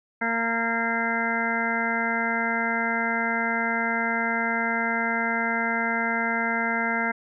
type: harmonic tone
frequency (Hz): 230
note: A#3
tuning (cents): -23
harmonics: 1 / 2 / 3 / 4 / 6 / 7 / 8 / 9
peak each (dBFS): -30 / -35 / -32 / -31 / -31 / -29 / -36 / -29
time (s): 0.21-7.12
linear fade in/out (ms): 10
effects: none